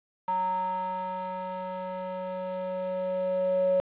square tone with band-pass filter sweep, 185 Hz, F#3, in tune, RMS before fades -30 dBFS, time 0.28-3.8 s, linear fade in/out 0 ms, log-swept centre 930 to 560 Hz, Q 8.9, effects resampled to 8000 Hz + 9-bit

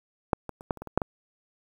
clicks, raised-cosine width 1 ms, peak -7 / -20 / -29 / -11 / -29 / -24 / -25 / -6 / -14 dBFS, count 9, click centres 0.332 / 0.493 / 0.609 / 0.708 / 0.773 / 0.82 / 0.873 / 0.976 / 1.018 s, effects 8-bit

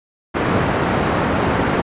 pink band-pass noise, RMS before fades -18 dBFS, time 0.34-1.82 s, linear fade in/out 20 ms, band 110 to 1600 Hz, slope 12 dB/octave, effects resampled to 8000 Hz

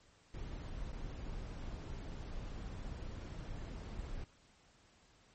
brown noise with dropouts, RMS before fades -44 dBFS, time 0.34-4.24 s, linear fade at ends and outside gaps 2 ms, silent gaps 0.919-0.929 s, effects pink hiss -67 dBFS RMS until 5.34 s + MP3 32 kbps

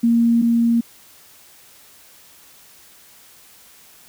sine tone pair in turn, 233.1 / 233.1 Hz, A#3 / A#3, 0 / 0 cents, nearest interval unison, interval 0 cents, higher neither, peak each -12 / -13 dBFS, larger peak first, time 0.03-0.42 / 0.42-0.81 s, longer neither, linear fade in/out 10 ms, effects white hiss -48 dBFS RMS until 4.08 s

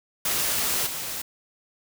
white noise with level steps, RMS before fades -25 / -32 dBFS, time 0.25-1.22 s, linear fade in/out 5 ms, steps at 0.86 s, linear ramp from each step 10 ms, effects none

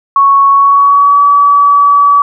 sine tone with pitch glide, 1108.7 to 1143.8 Hz, C#6 to D6, 0 to -46 cents, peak -3 dBFS, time 0.16-2.22 s, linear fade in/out 2 ms, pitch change +54 cents, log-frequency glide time 0.5-1.22 s, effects none

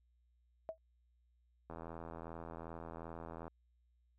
sine tone with exponential decay, 646 Hz, E5, 35 cents flat, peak -35 dBFS, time 0.69-0.78 s, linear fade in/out 0 ms, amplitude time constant 18 ms
click train, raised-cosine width 1 ms, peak -33 dBFS, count 148, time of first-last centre 1.7-3.48 s, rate 82.6 Hz
effects added 60 Hz sine -70 dBFS peak until 4.18 s

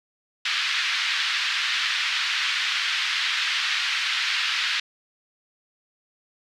white band-pass noise, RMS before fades -25 dBFS, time 0.45-4.8 s, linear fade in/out 5 ms, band 1400 to 4000 Hz, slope 24 dB/octave, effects none

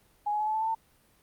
sine tone with pitch steps, 830 / 841.1 / 852.3 / 863.7 / 875.3 / 887 / 898.9 Hz, G#5 / G#5 / G#5 / A5 / A5 / A5 / A5, -1 / +22 / +45 / -32 / -9 / +14 / +37 cents, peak -26 dBFS, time 0.26-0.75 s, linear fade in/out 10 ms, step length 70 ms, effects pink hiss -64 dBFS RMS until 1.22 s + Opus 32 kbps

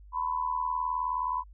sine tone with amplitude modulation, 1000 Hz, B5, 21 cents sharp, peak -24 dBFS, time 0.12-1.44 s, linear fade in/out 50 ms, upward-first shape sine, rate 79.4 Hz, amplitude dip 75%, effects added 50 Hz sine -48 dBFS peak until 1.53 s

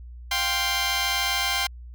10% pulse chord, F suspended second, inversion none, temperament just, 698.5 / 785.8 / 1047.7 Hz, F5 / G5 / C6, 0 / +4 / +2 cents, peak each -23 / -19 / -19 dBFS, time 0.31-1.67 s, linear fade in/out 5 ms, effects added 60 Hz sine -38 dBFS peak until 1.94 s

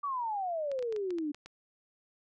sine exponential sweep, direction down, 1174.7 to 286 Hz, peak -31 dBFS, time 0.03-1.32 s, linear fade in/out 10 ms
clicks, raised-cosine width 0.2 ms, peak -30 dBFS, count 9, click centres 0.716 / 0.791 / 0.826 / 0.925 / 0.963 / 1.106 / 1.185 / 1.346 / 1.46 s
effects none

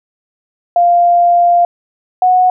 sine tone pair in turn, 697 / 734.1 Hz, F5 / F#5, -4 / -14 cents, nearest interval minor second, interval 90 cents, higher second, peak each -6 dBFS, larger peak neither, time 0.76-1.65 / 2.22-2.5 s, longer first, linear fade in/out 2 ms, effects none

